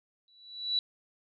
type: tone with exponential growth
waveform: sine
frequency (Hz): 3940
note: B7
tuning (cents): -5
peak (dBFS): -23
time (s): 0.28-0.79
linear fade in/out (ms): 1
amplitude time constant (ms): 110
effects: none